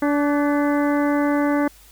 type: harmonic tone with a mistuned harmonic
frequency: 289.5 Hz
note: D4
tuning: 25 cents flat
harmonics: 1 / 2 / 3 / 4 / 5 / 6 / 7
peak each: -18 / -24 / -28 / -30 / -32 / -34 / -35 dBFS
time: 0.02-1.68 s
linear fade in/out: 5 ms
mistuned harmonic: 5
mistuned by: +56 cents
effects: added 51 Hz sine -50 dBFS peak until 1.91 s + white hiss -50 dBFS RMS until 1.91 s